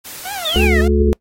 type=noise; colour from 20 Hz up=white; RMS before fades=-32 dBFS; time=0.04-0.68 s; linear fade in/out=20 ms
type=tone with vibrato; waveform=sawtooth; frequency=717 Hz; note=F5; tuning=45 cents sharp; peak=-21 dBFS; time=0.25-0.88 s; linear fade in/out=5 ms; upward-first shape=triangle; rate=3.2 Hz; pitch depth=270 cents each way
type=exponential sweep; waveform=sine; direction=down; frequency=3748 to 1760 Hz; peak=-17 dBFS; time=0.45-0.81 s; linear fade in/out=5 ms
type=harmonic tone; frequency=72 Hz; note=D2; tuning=34 cents flat; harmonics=1 / 3 / 5 / 6; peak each=-14 / -18 / -17 / -19 dBFS; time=0.56-1.13 s; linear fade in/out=0 ms
effects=noise-tail reverb RT60 0.1 s tail -24 dB re dry + AAC 48 kbps